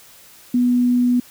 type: tone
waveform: sine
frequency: 245.7 Hz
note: B3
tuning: 9 cents flat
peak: -13 dBFS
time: 0.54-1.2 s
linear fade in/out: 5 ms
effects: white hiss -46 dBFS RMS until 1.3 s